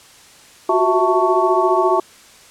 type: tone cluster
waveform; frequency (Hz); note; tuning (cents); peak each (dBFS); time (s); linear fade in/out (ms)
sine; 361.3 / 375.8 / 657 / 887 / 1115; F#4 / F#4 / E5 / A5 / C#6; -41 / +27 / -6 / +14 / +10; -19; 0.69-2; 5
effects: white hiss -45 dBFS RMS until 2.5 s + low-pass 9000 Hz 12 dB/octave